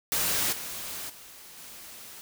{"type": "noise with level steps", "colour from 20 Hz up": "white", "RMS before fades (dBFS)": [-27, -37, -48, -45], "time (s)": [0.12, 2.21], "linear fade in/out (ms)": 0, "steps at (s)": [0.52, 1.09, 1.57], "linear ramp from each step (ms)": 10, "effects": []}